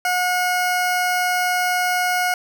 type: tone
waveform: 20% pulse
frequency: 724 Hz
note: F#5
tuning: 38 cents flat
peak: -13 dBFS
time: 0.05-2.34 s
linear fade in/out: 2 ms
effects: none